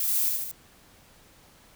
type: noise with echo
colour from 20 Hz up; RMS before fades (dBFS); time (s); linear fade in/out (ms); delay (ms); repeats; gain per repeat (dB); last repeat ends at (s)
violet; -27; 0-0.29; 2; 75; 3; -3; 0.515
effects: pink hiss -56 dBFS RMS until 1.75 s